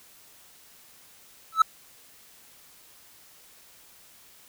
triangle tone with exponential growth, 1306 Hz, E6, 17 cents flat, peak -9 dBFS, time 1.52-1.62 s, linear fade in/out 5 ms, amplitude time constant 20 ms, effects white hiss -54 dBFS RMS until 4.48 s

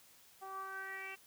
10% pulse tone with low-pass filter sweep, 385 Hz, G4, 31 cents flat, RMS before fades -45 dBFS, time 0.41-1.16 s, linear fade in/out 20 ms, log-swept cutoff 900 to 2700 Hz, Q 6.1, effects white hiss -63 dBFS RMS until 1.26 s

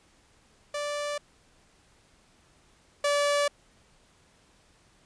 sawtooth tone pair in turn, 585 / 577.3 Hz, D5 / D5, -7 / -30 cents, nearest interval unison, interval 23 cents, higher first, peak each -26 / -19 dBFS, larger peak second, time 0.74-1.18 / 3.04-3.48 s, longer neither, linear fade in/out 5 ms, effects pink hiss -62 dBFS RMS until 5.05 s + resampled to 22050 Hz

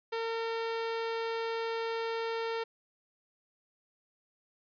sawtooth tone, 455.4 Hz, A#4, 40 cents flat, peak -28 dBFS, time 0.12-2.64 s, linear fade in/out 10 ms, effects resampled to 11025 Hz

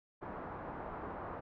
white low-pass noise, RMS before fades -44 dBFS, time 0.21-1.41 s, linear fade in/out 20 ms, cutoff 1200 Hz, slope 24 dB/octave, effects none

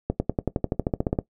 accelerating click train, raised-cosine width 2 ms, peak -9 dBFS, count 15, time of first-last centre 0.1-1.188 s, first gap 100 ms, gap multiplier 0.96, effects noise-tail reverb RT60 0.1 s tail -17 dB re dry

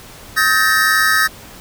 square tone cluster, 1277 / 1566 / 1754 / 1856 Hz, D#6 / G6 / A6 / A#6, +45 / -2 / -6 / -8 cents, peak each -18 dBFS, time 0.36-1.28 s, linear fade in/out 20 ms, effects pink hiss -38 dBFS RMS until 1.6 s

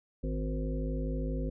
harmonic tone with a mistuned harmonic, 52.4 Hz, G#1, 16 cents sharp, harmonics 1 / 3 / 5 / 7 / 9 / 10, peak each -32 / -38 / -38 / -44 / -45 / -43 dBFS, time 0.23-1.5 s, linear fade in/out 10 ms, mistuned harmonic 5, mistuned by -32 cents, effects none

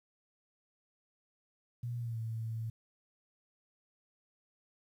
sine tone with pitch glide, 120 to 112.61 Hz, B2 to A2, -49 to +41 cents, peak -35 dBFS, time 1.83-2.7 s, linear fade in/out 5 ms, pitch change -110 cents, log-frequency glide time 1.98-2.19 s, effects 11-bit

